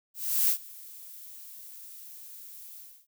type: noise with ADSR envelope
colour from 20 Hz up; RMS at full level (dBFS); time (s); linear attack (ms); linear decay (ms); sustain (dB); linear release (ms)
violet; -23; 0.14-3.07; 350; 85; -23; 290
effects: none